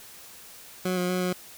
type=tone with pitch steps; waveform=20% pulse; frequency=183.5 / 179.6 / 182.4 / 181.2 Hz; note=F#3 / F3 / F#3 / F#3; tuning=-14 / +49 / -24 / -36 cents; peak=-20 dBFS; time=0.85-1.33 s; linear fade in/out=5 ms; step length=120 ms; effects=white hiss -47 dBFS RMS until 1.57 s